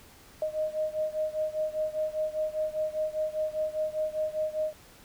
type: beating tone pair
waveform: sine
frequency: 618 / 623 Hz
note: D#5 / D#5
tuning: -12 / +2 cents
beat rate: 5 Hz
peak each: -30 / -32 dBFS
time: 0.42-4.73 s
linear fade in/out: 2 ms
effects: pink hiss -54 dBFS RMS until 5.04 s